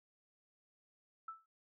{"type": "tone with exponential decay", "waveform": "sine", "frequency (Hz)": 1318.5, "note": "E6", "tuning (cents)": 0, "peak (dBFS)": -40, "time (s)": [1.28, 1.46], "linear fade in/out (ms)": 5, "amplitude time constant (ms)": 39, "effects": []}